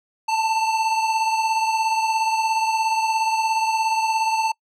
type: beating tone pair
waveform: square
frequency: 886 / 903 Hz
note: A5 / A5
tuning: +12 / +45 cents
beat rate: 17 Hz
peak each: -20 / -28 dBFS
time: 0.28-4.52 s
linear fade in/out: 10 ms
effects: noise-tail reverb RT60 0.1 s tail -25 dB re dry + low-pass 7000 Hz 12 dB/octave